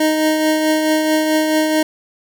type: tone with tremolo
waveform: 25% pulse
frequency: 311.1 Hz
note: D#4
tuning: in tune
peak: -8 dBFS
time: 0-1.83 s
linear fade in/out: 5 ms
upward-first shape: triangle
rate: 4.6 Hz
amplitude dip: 40%
effects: none